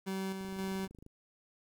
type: tone with tremolo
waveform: 30% pulse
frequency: 191.5 Hz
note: G3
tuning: 40 cents flat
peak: -32 dBFS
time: 0.06-0.88 s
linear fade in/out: 20 ms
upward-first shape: square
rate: 1.9 Hz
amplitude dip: 40%
type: click train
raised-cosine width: 3 ms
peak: -40 dBFS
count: 18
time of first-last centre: 0.41-1.064 s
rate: 26 Hz
effects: 11-bit